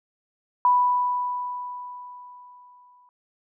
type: tone with exponential decay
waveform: sine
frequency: 987.8 Hz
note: B5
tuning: in tune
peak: -14 dBFS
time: 0.65-3.09 s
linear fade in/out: 1 ms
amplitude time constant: 530 ms
effects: none